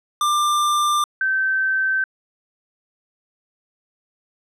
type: tone pair in turn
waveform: square / sine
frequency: 1190 / 1546.5 Hz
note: D6 / G6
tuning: +22 / -24 cents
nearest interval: perfect fourth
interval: 454 cents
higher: second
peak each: -17 dBFS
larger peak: neither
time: 0.21-1.04 / 1.21-2.04 s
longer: neither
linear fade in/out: 2 ms
effects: low-pass 12000 Hz 12 dB/octave